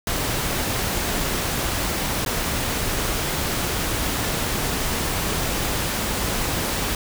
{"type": "noise with dropouts", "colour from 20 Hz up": "pink", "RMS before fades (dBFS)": -24, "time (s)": [0.07, 6.95], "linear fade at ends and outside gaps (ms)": 2, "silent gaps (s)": [2.25, 2.261], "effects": []}